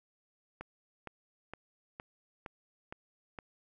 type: click train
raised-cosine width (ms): 0.5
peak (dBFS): -27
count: 7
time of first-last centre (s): 0.61-3.388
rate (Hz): 2.16
effects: none